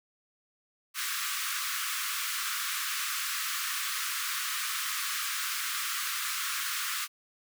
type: high-pass noise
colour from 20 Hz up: pink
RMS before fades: -33 dBFS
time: 0.94-7.08 s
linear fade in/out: 50 ms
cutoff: 1100 Hz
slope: 96 dB/octave
effects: none